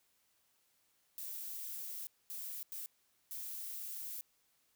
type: noise bursts at uneven times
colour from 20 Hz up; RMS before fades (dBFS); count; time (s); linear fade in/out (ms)
violet; -44; 4; 1.18-2.07 / 2.3-2.63 / 2.72-2.86 / 3.31-4.21; 0
effects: white hiss -75 dBFS RMS until 4.75 s